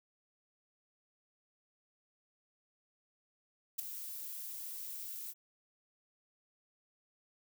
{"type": "noise with ADSR envelope", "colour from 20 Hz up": "violet", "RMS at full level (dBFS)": -33, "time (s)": [3.78, 5.34], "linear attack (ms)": 13, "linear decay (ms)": 7, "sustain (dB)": -11, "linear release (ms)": 39, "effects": []}